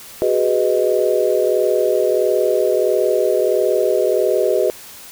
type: chord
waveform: sine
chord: G# minor seventh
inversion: third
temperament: just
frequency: 373.8 / 415.3 / 498.4 / 623 Hz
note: F#4 / G#4 / B4 / D#5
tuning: +18 / 0 / +16 / +2 cents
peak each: -19 dBFS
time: 0.22-4.7 s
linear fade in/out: 0 ms
effects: white hiss -38 dBFS RMS until 5.11 s